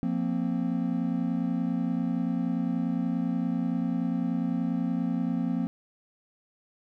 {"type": "chord", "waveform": "triangle", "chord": "F suspended fourth", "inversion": "none", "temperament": "equal with one note detuned", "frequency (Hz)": [174.61, 231.3, 261.6], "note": ["F3", "Bb3", "C4"], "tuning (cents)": [0, -13, 0], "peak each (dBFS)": -28, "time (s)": [0.03, 5.67], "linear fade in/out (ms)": 0, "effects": []}